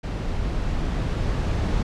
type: noise with level ramp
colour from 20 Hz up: brown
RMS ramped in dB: -27 to -22 dBFS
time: 0.03-1.83 s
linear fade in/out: 10 ms
effects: low-pass 6000 Hz 12 dB/octave